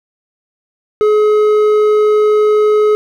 sine tone with hard clipping, 424 Hz, G#4, 36 cents sharp, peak -9 dBFS, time 1.01-2.95 s, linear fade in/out 0 ms, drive 6 dB, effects none

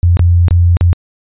sine tone with dropouts, 86.8 Hz, F2, 10 cents flat, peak -5 dBFS, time 0.03-0.93 s, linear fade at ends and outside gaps 0 ms, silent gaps 0.17-0.194 / 0.483-0.509 / 0.769-0.81 s, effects resampled to 8000 Hz

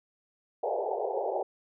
pink band-pass noise, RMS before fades -31 dBFS, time 0.63-1.43 s, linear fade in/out 5 ms, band 380 to 870 Hz, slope 96 dB/octave, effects none

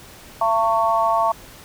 sine tone cluster, 676 / 902 / 1111 Hz, E5 / A5 / C#6, +43 / +43 / +4 cents, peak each -20 dBFS, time 0.41-1.32 s, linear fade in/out 5 ms, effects pink hiss -43 dBFS RMS until 1.64 s

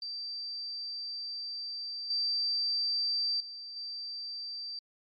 sine tone with level steps, 4673 Hz, D8, 9 cents flat, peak -36 / -28 / -41 / -37 dBFS, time 0.02-4.79 s, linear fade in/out 2 ms, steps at 2.1 / 3.4 / 3.76 s, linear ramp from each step 5 ms, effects Opus 48 kbps

